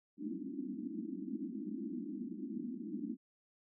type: band-pass noise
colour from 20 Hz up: white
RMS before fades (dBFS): -42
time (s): 0.17-3.17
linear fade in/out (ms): 50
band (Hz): 190 to 330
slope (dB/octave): 96
effects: none